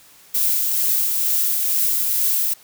violet noise with tremolo, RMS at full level -18 dBFS, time 0.34-2.54 s, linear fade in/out 10 ms, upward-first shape triangle, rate 2.2 Hz, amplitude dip 30%, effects white hiss -49 dBFS RMS until 2.63 s

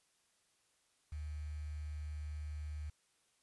sine tone with quantisation, 75.3 Hz, D2, 44 cents sharp, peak -40 dBFS, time 1.12-2.9 s, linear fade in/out 5 ms, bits 10, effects white hiss -75 dBFS RMS until 3.42 s + resampled to 24000 Hz

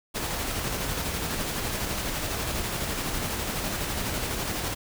pink noise with tremolo, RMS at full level -29 dBFS, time 0.14-4.75 s, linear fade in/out 20 ms, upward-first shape square, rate 12 Hz, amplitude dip 25%, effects none

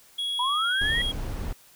triangle tone with pitch glide, 3330 to 3282 Hz, G#7 to G#7, +4 to -21 cents, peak -25 dBFS, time 0.18-1.12 s, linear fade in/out 10 ms, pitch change -25 cents, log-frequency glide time 0.46-0.83 s
sine linear sweep, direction up, 950 to 1964 Hz, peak -24 dBFS, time 0.39-1.02 s, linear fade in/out 5 ms
brown noise, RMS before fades -31 dBFS, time 0.81-1.53 s, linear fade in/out 5 ms
effects white hiss -55 dBFS RMS until 1.75 s

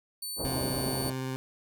15% pulse tone, 4500 Hz, C#8, 25 cents sharp, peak -28 dBFS, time 0.22-1.1 s, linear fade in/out 5 ms
white low-pass noise, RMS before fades -35 dBFS, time 0.36-1.13 s, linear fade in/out 50 ms, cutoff 740 Hz, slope 24 dB/octave
20% pulse tone with vibrato, 130.9 Hz, C3, 1 cent sharp, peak -27 dBFS, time 0.45-1.36 s, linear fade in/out 0 ms, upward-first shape square, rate 17 Hz, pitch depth 9 cents each way
effects none

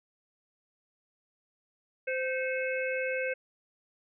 harmonic tone with a mistuned harmonic, 518 Hz, C5, 17 cents flat, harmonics 1 / 3 / 4 / 5, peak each -31 / -36 / -37 / -38 dBFS, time 2.07-3.34 s, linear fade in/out 10 ms, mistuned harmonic 4, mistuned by +85 cents, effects none

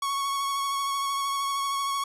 45% pulse tone with vibrato, 1108.7 Hz, C#6, in tune, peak -26 dBFS, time 0.02-2.04 s, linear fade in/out 5 ms, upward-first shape triangle, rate 13 Hz, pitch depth 25 cents each way, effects resampled to 32000 Hz

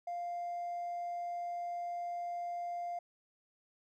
triangle tone with hard clipping, 698.5 Hz, F5, in tune, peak -36 dBFS, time 0.07-2.99 s, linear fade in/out 5 ms, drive 2 dB, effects none

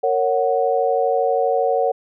sine chord, F# major, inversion first, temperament just, 462.5 / 555 / 740 Hz, A#4 / C#5 / F#5, -14 / +2 / 0 cents, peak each -20 dBFS, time 0.03-1.92 s, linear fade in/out 10 ms, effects none

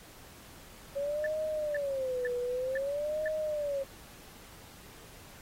sine tone with vibrato, 552 Hz, C#5, 7 cents flat, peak -30 dBFS, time 0.95-3.84 s, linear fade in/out 20 ms, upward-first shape sine, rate 0.53 Hz, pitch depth 210 cents each way
sine tone bursts, 1760 Hz, A6, in tune, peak -33 dBFS, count 5, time 1.24-3.28 s, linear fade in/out 2 ms, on 24 ms, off 480 ms
effects pink hiss -53 dBFS RMS until 5.41 s + AAC 48 kbps

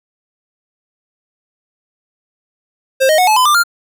square tone with pitch steps, 530 / 623 / 732.4 / 861 / 1012.1 / 1189.8 / 1398.7 Hz, C5 / D#5 / F#5 / A5 / B5 / D6 / F6, +22 / +2 / -18 / -38 / +42 / +22 / +2 cents, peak -9 dBFS, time 3-3.637 s, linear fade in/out 20 ms, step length 91 ms, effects none

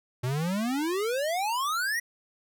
square exponential sweep, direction up, 120 to 1967 Hz, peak -27 dBFS, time 0.23-2 s, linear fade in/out 10 ms, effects none

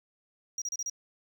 triangle tone bursts, 5730 Hz, F8, 44 cents sharp, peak -30 dBFS, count 5, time 0.58-0.898 s, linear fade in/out 2 ms, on 38 ms, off 32 ms, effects none

